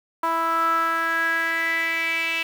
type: tone with band-pass filter sweep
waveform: sawtooth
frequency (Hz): 329.6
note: E4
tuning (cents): 0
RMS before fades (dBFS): -23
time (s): 0.23-2.43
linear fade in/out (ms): 5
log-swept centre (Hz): 1100 to 2600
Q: 6.7
effects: 7-bit